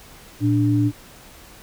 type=tone pair together; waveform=sine; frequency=115.1 / 293.7 Hz; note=A#2 / D4; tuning=-22 / 0 cents; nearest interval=octave + major third; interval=1622 cents; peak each=-18 dBFS; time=0.4-0.92 s; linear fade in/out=50 ms; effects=pink hiss -45 dBFS RMS until 1.62 s